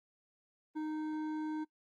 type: tone with hard clipping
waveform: sine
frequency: 309.2 Hz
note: D#4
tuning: 11 cents flat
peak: -37 dBFS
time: 0.75-1.65 s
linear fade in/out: 20 ms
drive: 9 dB
effects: noise-tail reverb RT60 0.1 s tail -24 dB re dry + Opus 24 kbps